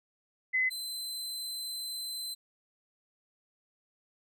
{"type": "tone pair in turn", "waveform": ["sine", "sawtooth"], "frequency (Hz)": [2031, 4062], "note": ["B6", "B7"], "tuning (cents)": [48, 48], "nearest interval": "octave", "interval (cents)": 1200, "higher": "second", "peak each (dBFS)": [-25, -33], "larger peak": "first", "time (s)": [[0.53, 0.7], [0.7, 2.35]], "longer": "second", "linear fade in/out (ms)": 20, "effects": []}